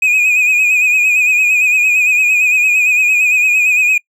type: tone with vibrato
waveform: triangle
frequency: 2489 Hz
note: D#7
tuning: in tune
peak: -7 dBFS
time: 0.02-3.98 s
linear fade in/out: 5 ms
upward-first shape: sine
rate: 8.8 Hz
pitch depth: 51 cents each way
effects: noise-tail reverb RT60 0.1 s tail -24 dB re dry